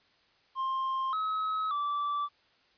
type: tone with pitch steps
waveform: triangle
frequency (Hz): 1057 / 1281 / 1162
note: C6 / E6 / D6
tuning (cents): +17 / -50 / -19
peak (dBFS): -27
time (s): 0.55-2.29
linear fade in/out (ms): 50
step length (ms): 580
effects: white hiss -66 dBFS RMS until 2.77 s + resampled to 11025 Hz